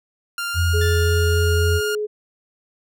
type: tone with pitch glide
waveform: sawtooth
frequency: 1395 to 1416.9 Hz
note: F6 to F6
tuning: -2 to +25 cents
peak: -20 dBFS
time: 0.38-1.95 s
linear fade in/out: 2 ms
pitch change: +27 cents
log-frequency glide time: 0.53-0.58 s
type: tone with vibrato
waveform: sine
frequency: 85.6 Hz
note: F2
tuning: 34 cents flat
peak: -16 dBFS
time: 0.54-1.81 s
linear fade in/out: 50 ms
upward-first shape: sine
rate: 3.7 Hz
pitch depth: 18 cents each way
type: tone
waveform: sine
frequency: 422.3 Hz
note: G#4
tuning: 29 cents sharp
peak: -21 dBFS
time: 0.73-2.07 s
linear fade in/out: 20 ms
type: tone with exponential decay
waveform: sawtooth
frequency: 1755 Hz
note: A6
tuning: 5 cents flat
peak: -24 dBFS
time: 0.81-1.96 s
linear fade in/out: 5 ms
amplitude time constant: 250 ms
effects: none